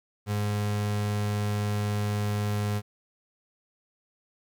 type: tone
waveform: 35% pulse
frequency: 103.83 Hz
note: G#2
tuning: in tune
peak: -24 dBFS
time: 0.26-2.82 s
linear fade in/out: 50 ms
effects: 11-bit